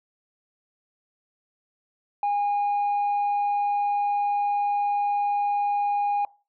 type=tone; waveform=sine; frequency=817 Hz; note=G#5; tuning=29 cents flat; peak=-19 dBFS; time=2.23-6.25 s; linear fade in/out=2 ms; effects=noise-tail reverb RT60 0.3 s tail -21 dB re dry + tanh soft clip ceiling -20 dBFS